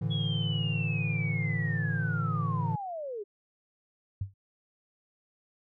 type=chord; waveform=triangle; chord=A suspended fourth; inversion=none; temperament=equal with one note detuned; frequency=110 / 144.73 / 164.81 Hz; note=A2 / D3 / E3; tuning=0 / -25 / 0 cents; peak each=-30 dBFS; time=0.01-2.76 s; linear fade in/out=10 ms
type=linear sweep; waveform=sine; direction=down; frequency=3369 to 388.5 Hz; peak=-34 dBFS; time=0.1-3.24 s; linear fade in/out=20 ms
type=tone with exponential decay; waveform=sine; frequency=97.6 Hz; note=G2; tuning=7 cents flat; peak=-26 dBFS; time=4.21-4.34 s; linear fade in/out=5 ms; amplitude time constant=28 ms
effects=none